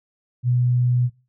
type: tone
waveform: sine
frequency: 123.47 Hz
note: B2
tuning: in tune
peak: -16 dBFS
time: 0.43-1.1 s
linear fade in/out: 50 ms
effects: noise-tail reverb RT60 0.3 s tail -18 dB re dry